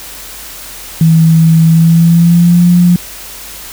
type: tone with pitch glide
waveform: sine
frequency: 162.3 to 175.97 Hz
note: E3 to F3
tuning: -27 to +13 cents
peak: -3 dBFS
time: 1.01-2.96 s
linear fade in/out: 2 ms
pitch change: +140 cents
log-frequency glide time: 1.67-2.7 s
effects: added 47 Hz sine -38 dBFS peak until 3.72 s + white hiss -28 dBFS RMS until 3.72 s